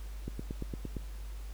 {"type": "click train", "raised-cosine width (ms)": 3, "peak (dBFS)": -24, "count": 7, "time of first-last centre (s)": [0.28, 0.967], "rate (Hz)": 8.73, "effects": ["added 50 Hz sine -39 dBFS peak until 1.53 s", "pink hiss -56 dBFS RMS until 1.53 s"]}